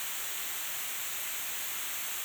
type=noise with comb filter; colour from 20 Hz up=white; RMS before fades=-36 dBFS; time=0-2.24 s; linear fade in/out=0 ms; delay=0.2 ms; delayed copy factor=-0.65; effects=none